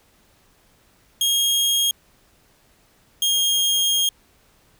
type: tone pair in turn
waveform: sawtooth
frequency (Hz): 3256 / 3241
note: G#7 / G#7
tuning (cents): -35 / -43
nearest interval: unison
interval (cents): 8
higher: first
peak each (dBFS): -14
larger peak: neither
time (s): 1.21-1.91 / 3.22-4.09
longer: second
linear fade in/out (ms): 2
effects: pink hiss -58 dBFS RMS until 4.79 s